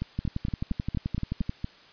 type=two click trains; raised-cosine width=5 ms; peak=-17 / -16 dBFS; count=8 / 16; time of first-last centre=0.02-1.644 / 0.19-1.494 s; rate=4.31 / 11.5 Hz; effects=white hiss -53 dBFS RMS until 1.92 s + resampled to 11025 Hz